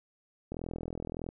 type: click train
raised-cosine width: 2 ms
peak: -24 dBFS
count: 33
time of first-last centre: 0.52-1.289 s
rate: 41.6 Hz
effects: none

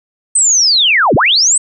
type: linear two-way sweep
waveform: sine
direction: down then up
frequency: 8372 to 87.31 to 8372 Hz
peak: -7 dBFS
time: 0.35-1.58 s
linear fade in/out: 5 ms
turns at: 1.15 s
effects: none

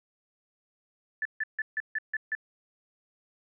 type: tone bursts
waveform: sine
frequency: 1746 Hz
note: A6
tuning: 14 cents flat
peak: -27 dBFS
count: 7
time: 1.22-2.351 s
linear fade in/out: 2 ms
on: 33 ms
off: 150 ms
effects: none

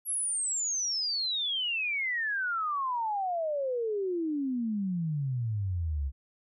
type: exponential sweep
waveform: sine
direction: down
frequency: 11460 to 65.41 Hz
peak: -28 dBFS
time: 0.05-6.12 s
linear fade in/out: 50 ms
effects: none

